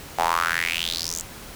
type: tone with high-pass filter sweep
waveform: sawtooth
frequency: 84 Hz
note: E2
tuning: 33 cents sharp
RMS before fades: -25 dBFS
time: 0.18-1.22 s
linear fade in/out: 10 ms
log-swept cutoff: 750 to 7400 Hz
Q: 4.8
effects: pink hiss -40 dBFS RMS until 1.55 s